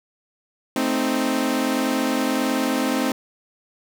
sawtooth chord, A diminished, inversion none, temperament equal, 220 / 261.6 / 311.1 Hz, A3 / C4 / Eb4, 0 / 0 / 0 cents, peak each -23 / -18 / -22 dBFS, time 0.76-3.12 s, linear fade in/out 2 ms, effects none

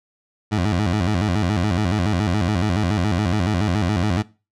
20% pulse tone with vibrato, 96.5 Hz, G2, 27 cents flat, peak -13 dBFS, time 0.51-4.23 s, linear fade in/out 20 ms, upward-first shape square, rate 7.1 Hz, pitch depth 170 cents each way, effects noise-tail reverb RT60 0.3 s tail -20 dB re dry + low-pass 6000 Hz 12 dB/octave

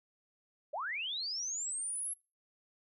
sine linear sweep, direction up, 520 to 11250 Hz, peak -35 dBFS, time 0.73-2.14 s, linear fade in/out 10 ms, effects noise-tail reverb RT60 0.3 s tail -24 dB re dry

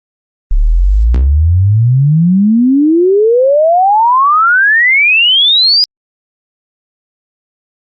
sine exponential sweep, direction up, 33.66 to 4978 Hz, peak -5 dBFS, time 0.51-5.84 s, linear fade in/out 0 ms, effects Opus 32 kbps

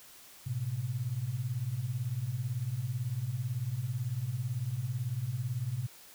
sine beating tone pair, 110 / 128 Hz, A2 / C3, 0 / -38 cents, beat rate 18 Hz, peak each -36 / -33 dBFS, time 0.46-5.87 s, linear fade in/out 10 ms, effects white hiss -54 dBFS RMS until 6.14 s

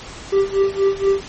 triangle tone with tremolo, 392 Hz, G4, in tune, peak -9 dBFS, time 0.32-1.21 s, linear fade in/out 10 ms, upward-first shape sine, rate 4.2 Hz, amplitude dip 90%, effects pink hiss -35 dBFS RMS until 1.28 s + MP3 32 kbps

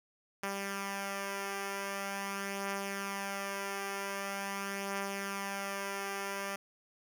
5% pulse beating tone pair, 197.2 / 197.64 Hz, G3 / G3, +11 / +14 cents, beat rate 0.44 Hz, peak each -33 / -25 dBFS, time 0.43-6.56 s, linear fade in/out 5 ms, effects none

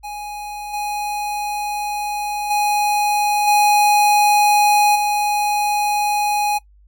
square tone with level steps, 830.6 Hz, G#5, in tune, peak -28 / -22 / -16 / -12 / -17 dBFS, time 0.03-6.59 s, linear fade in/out 20 ms, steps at 0.73 / 2.5 / 3.47 / 4.95 s, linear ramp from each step 10 ms, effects noise-tail reverb RT60 0.1 s tail -20 dB re dry + added 50 Hz sine -47 dBFS peak until 6.87 s

